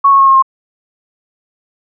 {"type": "tone with pitch steps", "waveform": "sine", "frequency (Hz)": [1108.7, 1097.9, 1087.1, 1076.5, 1066], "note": ["C#6", "C#6", "C#6", "C6", "C6"], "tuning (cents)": [0, -17, -34, 49, 32], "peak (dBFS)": -4, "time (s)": [0.04, 0.425], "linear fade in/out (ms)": 10, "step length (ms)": 77, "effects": []}